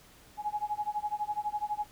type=tone with tremolo; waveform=sine; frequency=838 Hz; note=G#5; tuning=15 cents sharp; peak=-27 dBFS; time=0.37-1.87 s; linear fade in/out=50 ms; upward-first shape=sine; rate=12 Hz; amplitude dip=95%; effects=pink hiss -57 dBFS RMS until 1.91 s